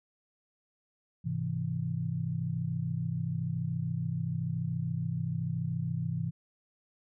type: chord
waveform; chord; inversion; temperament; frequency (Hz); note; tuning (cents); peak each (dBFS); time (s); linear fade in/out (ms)
sine; Ab augmented; none; equal; 103.83 / 130.81 / 164.81; Ab2 / C3 / E3; 0 / 0 / 0; -37 / -34 / -33; 1.24-6.31; 20
effects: none